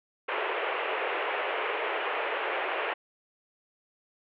pink band-pass noise, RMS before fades -31 dBFS, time 0.28-2.94 s, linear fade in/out 10 ms, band 390 to 2900 Hz, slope 48 dB/octave, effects none

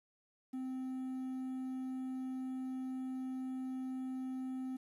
triangle tone with quantisation, 259.4 Hz, C4, 15 cents flat, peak -36 dBFS, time 0.53-4.77 s, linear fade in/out 10 ms, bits 11, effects resampled to 32000 Hz

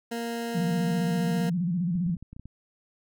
20% pulse tone, 233.1 Hz, A#3, in tune, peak -25 dBFS, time 0.11-1.5 s, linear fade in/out 10 ms
sine tone with vibrato, 175 Hz, F3, 4 cents sharp, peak -24 dBFS, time 0.54-2.16 s, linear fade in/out 20 ms, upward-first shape square, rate 15 Hz, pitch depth 98 cents each way
clicks, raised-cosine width 5 ms, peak -30 dBFS, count 9, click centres 1.955 / 2.064 / 2.097 / 2.167 / 2.226 / 2.33 / 2.365 / 2.396 / 2.456 s
effects none

